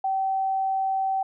sine tone, 770 Hz, G5, 31 cents flat, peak -22 dBFS, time 0.04-1.23 s, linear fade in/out 5 ms, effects none

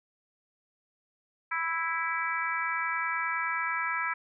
harmonic tone, 329.6 Hz, E4, in tune, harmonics 3 / 4 / 5 / 6 / 7, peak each -35 / -33 / -34 / -36 / -35 dBFS, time 1.51-4.14 s, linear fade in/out 10 ms, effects none

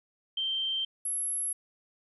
sine tone pair in turn, 3136 / 11175 Hz, G7 / F9, 0 / 0 cents, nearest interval octave + minor seventh, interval 2200 cents, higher second, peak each -28 / -29 dBFS, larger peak first, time 0.37-0.85 / 1.05-1.53 s, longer neither, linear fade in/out 5 ms, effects none

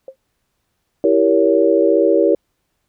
sine tone with exponential decay, 530 Hz, C5, 22 cents sharp, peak -25 dBFS, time 0.08-0.16 s, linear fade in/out 2 ms, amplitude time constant 17 ms
sine chord, E diminished seventh, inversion none, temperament equal with one note detuned, 329.6 / 392 / 466.2 / 562.1 Hz, E4 / G4 / Bb4 / Db5, 0 / 0 / 0 / +24 cents, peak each -16 dBFS, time 1.04-2.35 s, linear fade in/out 2 ms
effects pink hiss -70 dBFS RMS until 2.88 s

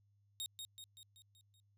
sawtooth tone with echo, 3729 Hz, A#7, in tune, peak -37 dBFS, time 0.4-0.46 s, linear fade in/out 0 ms, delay 190 ms, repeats 6, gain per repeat -5 dB, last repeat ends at 1.6 s, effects added 101 Hz sine -70 dBFS peak until 1.77 s

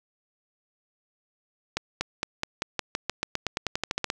accelerating click train, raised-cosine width 0.2 ms, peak -9 dBFS, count 19, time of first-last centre 1.77-4.101 s, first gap 240 ms, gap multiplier 0.92, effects none

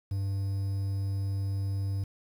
triangle tone with quantisation, 98 Hz, G2, in tune, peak -26 dBFS, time 0.11-2.04 s, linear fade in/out 5 ms, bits 9, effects none

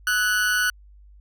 40% pulse tone with amplitude modulation, 1480 Hz, F#6, in tune, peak -16 dBFS, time 0.07-0.7 s, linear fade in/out 2 ms, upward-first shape sine, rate 202 Hz, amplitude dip 55%, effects added 50 Hz sine -46 dBFS peak until 1.2 s

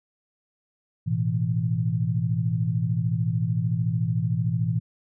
sine chord, A suspended second, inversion none, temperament equal, 110 / 123.47 / 164.81 Hz, A2 / B2 / E3, 0 / 0 / 0 cents, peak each -26 dBFS, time 1.06-4.8 s, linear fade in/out 20 ms, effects none

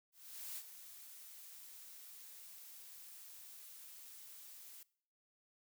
blue noise with ADSR envelope, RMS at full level -45 dBFS, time 0.12-4.83 s, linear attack 450 ms, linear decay 52 ms, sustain -10 dB, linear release 4 ms, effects noise-tail reverb RT60 0.6 s tail -22 dB re dry

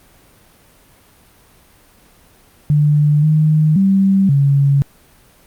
sine tone with pitch steps, 148.3 / 154.5 / 194 / 139.9 Hz, D3 / D#3 / G3 / C#3, +17 / -12 / -18 / +16 cents, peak -9 dBFS, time 2.7-4.82 s, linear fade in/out 0 ms, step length 530 ms, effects pink hiss -49 dBFS RMS until 5.46 s + Opus 32 kbps

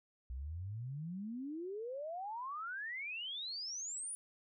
sine exponential sweep, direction up, 59.8 to 9956 Hz, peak -40 dBFS, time 0.3-4.15 s, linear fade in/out 0 ms, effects none

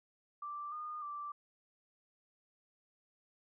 sine tone with pitch steps, 1174 / 1221 / 1171 Hz, D6 / D#6 / D6, -1 / -33 / -5 cents, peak -40 dBFS, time 0.42-1.32 s, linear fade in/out 5 ms, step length 300 ms, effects none

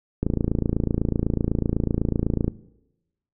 click train, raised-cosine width 3 ms, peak -9 dBFS, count 64, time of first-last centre 0.23-2.48 s, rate 28 Hz, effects noise-tail reverb RT60 0.9 s tail -18 dB re dry

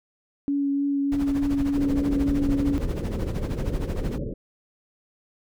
sine tone with vibrato, 281.1 Hz, C#4, 24 cents sharp, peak -21 dBFS, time 0.48-2.78 s, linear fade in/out 0 ms, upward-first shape triangle, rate 3.3 Hz, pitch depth 15 cents each way
brown noise with tremolo, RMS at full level -27 dBFS, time 1.12-4.18 s, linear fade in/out 0 ms, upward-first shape sine, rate 13 Hz, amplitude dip 80%
pink low-pass noise, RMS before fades -30 dBFS, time 1.77-4.34 s, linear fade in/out 10 ms, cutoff 570 Hz, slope 96 dB/octave
effects none

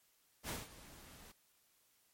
pink noise with ADSR envelope, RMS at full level -41 dBFS, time 0.43-1.32 s, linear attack 61 ms, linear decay 180 ms, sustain -16 dB, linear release 8 ms, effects white hiss -73 dBFS RMS until 2.13 s + MP3 64 kbps

